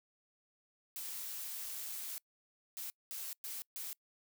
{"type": "noise bursts at uneven times", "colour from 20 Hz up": "blue", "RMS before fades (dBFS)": -43, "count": 5, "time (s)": [[0.96, 2.18], [2.77, 2.9], [3.11, 3.33], [3.44, 3.62], [3.76, 3.93]], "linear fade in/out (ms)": 0, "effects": ["noise-tail reverb RT60 0.1 s tail -25 dB re dry"]}